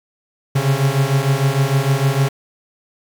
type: beating tone pair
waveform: 45% pulse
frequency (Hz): 133.5 / 140.1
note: C3 / C#3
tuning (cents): +35 / +19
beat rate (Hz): 6.6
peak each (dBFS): -17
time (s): 0.55-2.29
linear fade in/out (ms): 10
effects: 8-bit